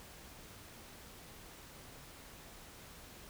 silence, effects pink hiss -54 dBFS RMS until 3.29 s

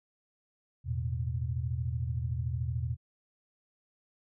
sine chord, E suspended fourth, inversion none, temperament equal, 82.41 / 110 / 123.47 Hz, E2 / A2 / B2, 0 / 0 / 0 cents, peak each -34 / -37 / -33 dBFS, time 0.84-2.97 s, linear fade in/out 50 ms, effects none

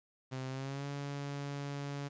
sawtooth tone with pitch glide, 130.81 to 141.83 Hz, C3 to C#3, 0 to +40 cents, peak -34 dBFS, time 0.31-2.09 s, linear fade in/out 20 ms, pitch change +140 cents, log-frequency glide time 0.48-0.86 s, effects resampled to 16000 Hz + 11-bit

